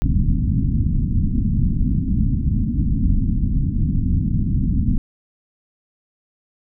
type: low-pass noise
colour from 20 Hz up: pink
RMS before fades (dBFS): -18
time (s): 0.02-4.98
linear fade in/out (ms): 0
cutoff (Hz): 260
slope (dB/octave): 48
effects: none